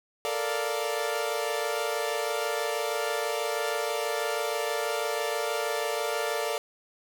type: chord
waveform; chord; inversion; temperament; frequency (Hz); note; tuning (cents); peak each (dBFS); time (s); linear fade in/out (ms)
sawtooth; Bb major seventh; third; equal; 440 / 466.2 / 587.3 / 698.5; A4 / Bb4 / D5 / F5; 0 / 0 / 0 / 0; -29 / -30 / -28 / -31; 0.25-6.58; 0
effects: none